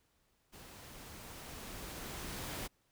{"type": "noise with level ramp", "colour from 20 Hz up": "pink", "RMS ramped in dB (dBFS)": [-54, -41], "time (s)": [0.52, 2.68], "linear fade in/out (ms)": 20, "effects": ["pink hiss -75 dBFS RMS until 2.91 s"]}